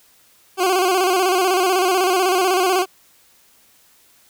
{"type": "tone with vibrato", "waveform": "20% pulse", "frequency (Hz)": 370, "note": "F#4", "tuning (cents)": 0, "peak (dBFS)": -10, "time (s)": [0.57, 2.86], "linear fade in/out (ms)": 50, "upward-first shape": "square", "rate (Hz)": 16, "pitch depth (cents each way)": 60, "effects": ["white hiss -54 dBFS RMS until 4.29 s"]}